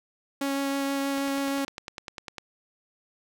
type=tone with vibrato; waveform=sawtooth; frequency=276.4 Hz; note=C#4; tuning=5 cents flat; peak=-22 dBFS; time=0.41-1.65 s; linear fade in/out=5 ms; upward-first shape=sine; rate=6.3 Hz; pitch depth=8 cents each way
type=click train; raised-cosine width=0.2 ms; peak=-19 dBFS; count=13; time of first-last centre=1.18-2.382 s; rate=9.98 Hz
effects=none